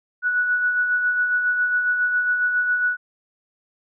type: tone with tremolo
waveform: sine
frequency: 1473 Hz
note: F#6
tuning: 8 cents flat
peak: -16 dBFS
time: 0.22-2.97 s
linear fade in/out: 50 ms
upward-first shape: sine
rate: 7.3 Hz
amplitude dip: 40%
effects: none